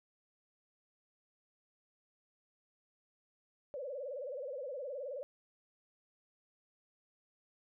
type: tone with vibrato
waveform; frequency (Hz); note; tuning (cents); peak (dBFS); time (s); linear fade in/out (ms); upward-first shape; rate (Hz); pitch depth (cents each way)
sine; 540; C#5; -45; -39; 3.74-5.23; 0; sine; 19; 160
effects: none